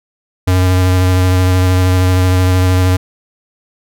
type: tone with vibrato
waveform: square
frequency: 91.9 Hz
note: F#2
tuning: 11 cents flat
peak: -9 dBFS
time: 0.47-2.97 s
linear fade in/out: 10 ms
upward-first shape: triangle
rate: 13 Hz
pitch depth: 20 cents each way
effects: none